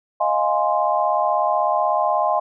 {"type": "chord", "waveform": "sine", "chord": "F minor seventh", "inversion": "third", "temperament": "equal", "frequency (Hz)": [622.3, 698.5, 830.6, 1046.5], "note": ["Eb5", "F5", "Ab5", "C6"], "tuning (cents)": [0, 0, 0, 0], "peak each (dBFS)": -22, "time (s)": [0.2, 2.4], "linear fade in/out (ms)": 10, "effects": []}